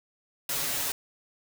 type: noise with comb filter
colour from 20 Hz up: white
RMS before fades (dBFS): -30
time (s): 0.49-0.92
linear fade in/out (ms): 2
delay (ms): 7.1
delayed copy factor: +0.75
effects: none